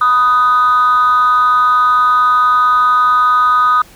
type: tone with amplitude modulation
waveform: sine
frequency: 1244.5 Hz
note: D#6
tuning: in tune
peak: -3 dBFS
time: 0.01-3.82 s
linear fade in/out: 5 ms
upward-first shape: sine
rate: 251 Hz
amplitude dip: 75%
effects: tanh soft clip ceiling -3 dBFS + pink hiss -42 dBFS RMS until 3.95 s